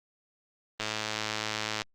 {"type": "click train", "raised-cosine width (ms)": 0.2, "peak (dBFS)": -13, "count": 111, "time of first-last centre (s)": [0.8, 1.819], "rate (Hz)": 108, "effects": ["Opus 24 kbps"]}